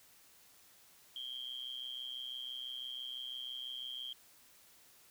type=tone with amplitude modulation; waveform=sine; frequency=3200 Hz; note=G7; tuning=35 cents sharp; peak=-37 dBFS; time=1.16-4.13 s; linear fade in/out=2 ms; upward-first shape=sine; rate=126 Hz; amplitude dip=90%; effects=white hiss -63 dBFS RMS until 5.1 s